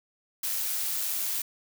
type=noise with amplitude modulation; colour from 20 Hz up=blue; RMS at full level=-29 dBFS; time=0.43-1.42 s; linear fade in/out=5 ms; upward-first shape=sine; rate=99.5 Hz; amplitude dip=25%; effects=none